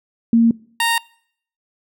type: tone pair in turn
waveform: sine / 15% pulse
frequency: 230.4 / 926.4 Hz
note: A#3 / A#5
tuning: -20 / -11 cents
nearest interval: 2 octaves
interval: 2409 cents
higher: second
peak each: -9 dBFS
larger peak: neither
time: 0.33-0.51 / 0.8-0.98 s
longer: neither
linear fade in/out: 2 ms
effects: noise-tail reverb RT60 0.6 s tail -24 dB re dry